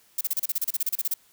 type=noise bursts; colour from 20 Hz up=violet; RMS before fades=-25 dBFS; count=16; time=0.18-1.14 s; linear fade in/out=5 ms; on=30 ms; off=32 ms; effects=white hiss -60 dBFS RMS until 1.32 s